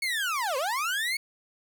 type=linear two-way sweep; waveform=30% pulse; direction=down then up; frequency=2229 to 493.9 to 2229 Hz; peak=-24 dBFS; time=0.02-1.17 s; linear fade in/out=5 ms; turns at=0.57 s; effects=none